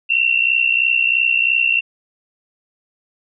sine tone pair together, 2693 / 2756 Hz, E7 / F7, +36 / -24 cents, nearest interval unison, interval 40 cents, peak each -16 dBFS, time 0.09-1.81 s, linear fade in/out 20 ms, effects none

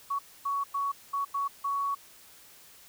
sine tone bursts at uneven times, 1119 Hz, C#6, 16 cents sharp, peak -27 dBFS, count 6, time 0.1-0.19 / 0.45-0.64 / 0.74-0.92 / 1.13-1.25 / 1.34-1.48 / 1.64-1.95 s, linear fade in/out 10 ms, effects white hiss -54 dBFS RMS until 2.88 s

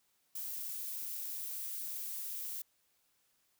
violet noise, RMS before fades -41 dBFS, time 0.35-2.62 s, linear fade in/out 5 ms, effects white hiss -75 dBFS RMS until 3.59 s

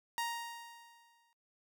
sawtooth tone with exponential decay, 935 Hz, A#5, 5 cents sharp, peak -29 dBFS, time 0.18-1.33 s, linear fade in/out 0 ms, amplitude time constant 250 ms, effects noise-tail reverb RT60 0.2 s tail -24 dB re dry

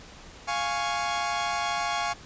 sawtooth chord, Db major, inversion first, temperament equal, 698.5 / 830.6 / 1108.7 Hz, F5 / Ab5 / Db6, 0 / 0 / 0 cents, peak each -27 dBFS, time 0.47-2.14 s, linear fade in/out 20 ms, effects pink hiss -47 dBFS RMS until 2.25 s + resampled to 16000 Hz

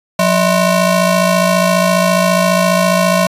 25% pulse ring-modulated tone, 415.3 Hz, G#4, in tune, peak -3 dBFS, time 0.19-3.27 s, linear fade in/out 5 ms, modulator 235 Hz, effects resampled to 32000 Hz

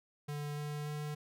square tone with pitch steps, 146.83 / 148.02 / 149.22 Hz, D3 / D3 / D3, 0 / +14 / +28 cents, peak -38 dBFS, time 0.28-1.15 s, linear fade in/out 10 ms, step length 290 ms, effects none

